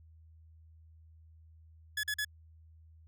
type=tone bursts; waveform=sawtooth; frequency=1701 Hz; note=G#6; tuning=41 cents sharp; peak=-28 dBFS; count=3; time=1.97-2.248 s; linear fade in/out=5 ms; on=64 ms; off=43 ms; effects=added 80 Hz sine -55 dBFS peak until 3.07 s